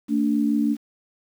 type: tone pair together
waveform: sine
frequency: 224.1 / 290 Hz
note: A3 / D4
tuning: +32 / -22 cents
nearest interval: major third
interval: 446 cents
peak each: -21 dBFS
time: 0.08-0.77 s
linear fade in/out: 50 ms
effects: 8-bit